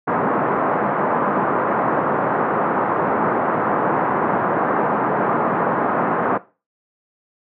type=band-pass noise; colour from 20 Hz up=white; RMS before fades=-19 dBFS; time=0.07-6.38 s; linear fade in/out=10 ms; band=150 to 1300 Hz; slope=24 dB/octave; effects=noise-tail reverb RT60 0.3 s tail -17 dB re dry + low-pass 2000 Hz 12 dB/octave